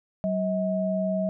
sine tone pair together, 189.68 / 638 Hz, F#3 / D#5, +43 / +43 cents, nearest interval octave + major sixth, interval 2100 cents, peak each -26 dBFS, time 0.24-1.29 s, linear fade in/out 0 ms, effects none

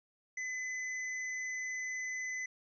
square tone, 2019 Hz, B6, 38 cents sharp, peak -37 dBFS, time 0.37-2.46 s, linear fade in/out 5 ms, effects resampled to 16000 Hz

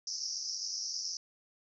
pink band-pass noise, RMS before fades -38 dBFS, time 0.07-1.17 s, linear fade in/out 2 ms, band 5000 to 5900 Hz, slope 96 dB/octave, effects none

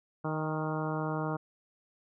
harmonic tone with a mistuned harmonic, 155.56 Hz, D#3, in tune, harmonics 1 / 2 / 3 / 4 / 5 / 6 / 7 / 8 / 9, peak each -34 / -37 / -39 / -40 / -41 / -42 / -42 / -43 / -44 dBFS, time 0.24-1.37 s, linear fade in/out 10 ms, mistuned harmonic 5, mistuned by +26 cents, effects none

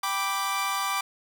sawtooth chord, G major, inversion none, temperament equal, 784 / 987.8 / 1174.7 Hz, G5 / B5 / D6, 0 / 0 / 0 cents, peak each -29 / -29 / -24 dBFS, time 0.03-1.01 s, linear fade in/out 5 ms, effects none

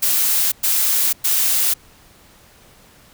blue noise bursts, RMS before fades -17 dBFS, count 3, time 0.02-1.74 s, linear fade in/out 10 ms, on 500 ms, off 110 ms, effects pink hiss -49 dBFS RMS until 3.13 s

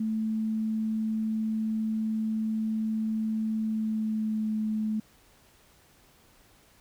sine tone with pitch glide, 219.3 to 216.2 Hz, A3 to A3, -6 to -30 cents, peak -26 dBFS, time 0-5 s, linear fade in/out 5 ms, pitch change -24 cents, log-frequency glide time 3.57-4.56 s, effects pink hiss -60 dBFS RMS until 6.8 s

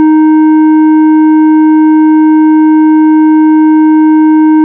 sine tone with tanh clipping, 311.1 Hz, D#4, in tune, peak -3 dBFS, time 0-4.64 s, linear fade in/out 0 ms, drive 8 dB, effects none

